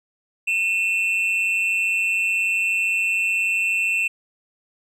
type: tone pair together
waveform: triangle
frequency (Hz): 2488 / 2681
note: D#7 / E7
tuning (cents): -1 / +29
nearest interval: minor second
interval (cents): 130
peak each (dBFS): -24 / -18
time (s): 0.47-4.08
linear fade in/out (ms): 10
effects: resampled to 32000 Hz